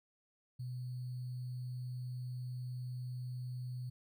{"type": "tone with sample-and-hold", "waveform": "sine", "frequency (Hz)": 125.3, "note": "B2", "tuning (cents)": 25, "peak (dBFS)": -39, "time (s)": [0.59, 3.9], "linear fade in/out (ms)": 10, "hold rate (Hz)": 4410, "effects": []}